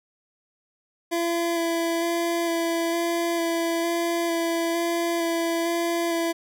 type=tone with vibrato; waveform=25% pulse; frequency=336.9 Hz; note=E4; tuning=38 cents sharp; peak=-19 dBFS; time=1.11-6.33 s; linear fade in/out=20 ms; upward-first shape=square; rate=1.1 Hz; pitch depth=12 cents each way; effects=none